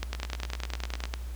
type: two click trains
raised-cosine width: 0.2 ms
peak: -14 / -19 dBFS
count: 12 / 19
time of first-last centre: 0.03-1.139 / 0.15-1.055 s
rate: 9.92 / 19.9 Hz
effects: added 60 Hz sine -34 dBFS peak until 1.35 s + pink hiss -52 dBFS RMS until 1.35 s